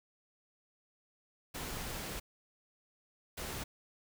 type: noise bursts at uneven times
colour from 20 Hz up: pink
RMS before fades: -41 dBFS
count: 2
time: 1.54-2.2 / 3.37-3.64 s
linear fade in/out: 10 ms
effects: none